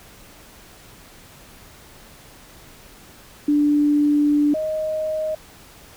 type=tone pair in turn; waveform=sine; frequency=293.7 / 623.8 Hz; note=D4 / D#5; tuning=0 / +4 cents; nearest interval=octave + minor second; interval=1304 cents; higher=second; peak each=-14 / -21 dBFS; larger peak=first; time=3.48-4.54 / 4.54-5.35 s; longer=first; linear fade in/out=5 ms; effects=pink hiss -46 dBFS RMS until 5.96 s